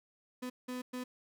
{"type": "tone bursts at uneven times", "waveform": "35% pulse", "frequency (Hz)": 251, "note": "B3", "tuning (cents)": 28, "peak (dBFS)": -36, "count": 3, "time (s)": [[0.42, 0.5], [0.68, 0.82], [0.93, 1.04]], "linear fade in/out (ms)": 10, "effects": []}